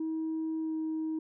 sine tone with pitch glide, 319.3 to 316.5 Hz, D#4 to D#4, +45 to +30 cents, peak -29 dBFS, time 0-1.19 s, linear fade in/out 5 ms, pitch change -15 cents, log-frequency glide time 0.6-0.75 s, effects tanh soft clip ceiling -28 dBFS

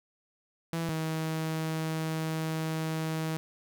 sawtooth tone pair in turn, 165.5 / 159.38 Hz, E3 / D#3, +7 / +42 cents, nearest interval minor second, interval 65 cents, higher first, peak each -26 dBFS, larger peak neither, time 0.73-0.89 / 0.89-3.37 s, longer second, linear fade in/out 0 ms, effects none

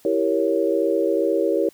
sine chord, E diminished seventh, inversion none, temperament equal, 329.6 / 392 / 466.2 / 554.4 Hz, E4 / G4 / Bb4 / Db5, 0 / 0 / 0 / 0 cents, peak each -23 dBFS, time 0.05-1.69 s, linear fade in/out 2 ms, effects white hiss -54 dBFS RMS until 1.73 s

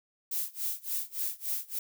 violet noise with tremolo, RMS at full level -31 dBFS, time 0.31-1.79 s, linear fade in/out 5 ms, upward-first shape sine, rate 3.5 Hz, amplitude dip 95%, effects none

